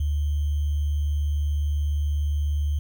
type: tone with sample-and-hold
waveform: sine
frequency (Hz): 73.6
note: D2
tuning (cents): +4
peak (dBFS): -21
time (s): 0-2.79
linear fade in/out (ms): 5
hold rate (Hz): 3150
effects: none